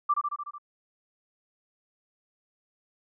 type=tone with echo; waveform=sine; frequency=1174.7 Hz; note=D6; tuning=in tune; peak=-20 dBFS; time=0.09-0.14 s; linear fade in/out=10 ms; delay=74 ms; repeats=6; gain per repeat=-3 dB; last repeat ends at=0.584 s; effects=none